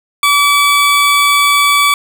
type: tone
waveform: 20% pulse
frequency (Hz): 1148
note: D6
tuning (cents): -40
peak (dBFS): -3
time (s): 0.23-1.94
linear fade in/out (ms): 2
effects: none